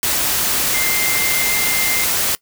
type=tone in noise; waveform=sine; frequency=2093 Hz; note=C7; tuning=in tune; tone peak=-21 dBFS; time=0.74-2.04 s; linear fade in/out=0 ms; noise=white; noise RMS=-18 dBFS; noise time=0.03-2.35 s; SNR=-6 dB; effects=noise-tail reverb RT60 0.1 s tail -21 dB re dry